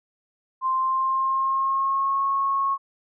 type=tone with pitch glide; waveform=sine; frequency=1046.5 to 1095.4 Hz; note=C6 to C#6; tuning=0 to -21 cents; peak=-20 dBFS; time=0.61-2.78 s; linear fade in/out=50 ms; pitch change=+79 cents; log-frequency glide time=0.75-2.22 s; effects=none